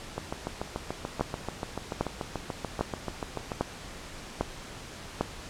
two click trains, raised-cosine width 1 ms, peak -17 / -11 dBFS, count 24 / 6, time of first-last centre 0.18-3.518 / 1.21-5.21 s, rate 6.89 / 1.25 Hz, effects pink hiss -43 dBFS RMS until 5.49 s + low-pass 8000 Hz 12 dB/octave

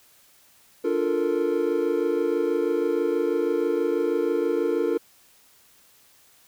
triangle chord, Bb major seventh, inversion first, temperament equal, 293.7 / 349.2 / 440 / 466.2 Hz, D4 / F4 / A4 / Bb4, 0 / 0 / 0 / 0 cents, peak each -27 / -24 / -25 / -24 dBFS, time 0.84-4.98 s, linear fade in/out 10 ms, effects white hiss -57 dBFS RMS until 6.47 s

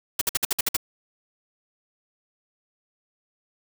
white noise bursts, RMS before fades -22 dBFS, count 8, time 0.19-0.767 s, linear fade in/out 5 ms, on 24 ms, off 55 ms, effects none

